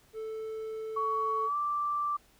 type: tone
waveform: triangle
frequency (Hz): 440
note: A4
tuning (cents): 0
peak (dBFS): -33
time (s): 0.13-1.5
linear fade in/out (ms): 50
type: tone with pitch glide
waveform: sine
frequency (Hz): 1122 to 1173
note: C#6 to D6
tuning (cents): +21 to -2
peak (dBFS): -28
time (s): 0.96-2.17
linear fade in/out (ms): 10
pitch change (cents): +77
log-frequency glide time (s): 1.44-1.56
effects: pink hiss -63 dBFS RMS until 2.39 s